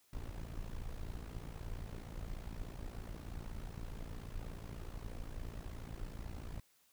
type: noise with amplitude modulation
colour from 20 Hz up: brown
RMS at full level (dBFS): -41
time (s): 0.13-6.6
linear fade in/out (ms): 2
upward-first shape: sine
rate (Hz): 56.8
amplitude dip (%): 80
effects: white hiss -71 dBFS RMS until 6.92 s